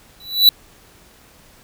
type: tone with exponential growth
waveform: square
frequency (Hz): 3951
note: B7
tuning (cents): 0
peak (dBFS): -4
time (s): 0.2-0.49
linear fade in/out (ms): 2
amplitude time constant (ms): 63
effects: pink hiss -49 dBFS RMS until 1.63 s